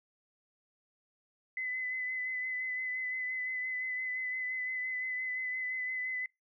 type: tone with vibrato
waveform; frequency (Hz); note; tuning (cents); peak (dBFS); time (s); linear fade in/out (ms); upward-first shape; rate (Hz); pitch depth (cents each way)
sine; 2020; B6; +39; -33; 1.57-6.26; 2; sine; 5.8; 21
effects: noise-tail reverb RT60 0.2 s tail -26 dB re dry